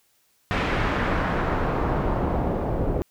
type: noise with low-pass filter sweep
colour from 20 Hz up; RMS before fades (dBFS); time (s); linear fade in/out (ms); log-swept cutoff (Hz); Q
pink; -24; 0.51-3.02; 0; 2400 to 530; 1.1
effects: white hiss -65 dBFS RMS until 3.1 s